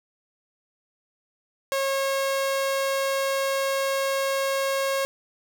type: tone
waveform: sawtooth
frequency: 544 Hz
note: C#5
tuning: 33 cents flat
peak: -19 dBFS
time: 1.72-5.05 s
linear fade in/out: 0 ms
effects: none